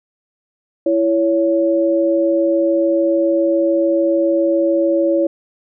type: tone pair together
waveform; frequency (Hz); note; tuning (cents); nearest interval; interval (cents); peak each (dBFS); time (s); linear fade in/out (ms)
sine; 333 / 560; E4 / C#5; +18 / +18; major sixth; 900; -15; 0.86-5.27; 5
effects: none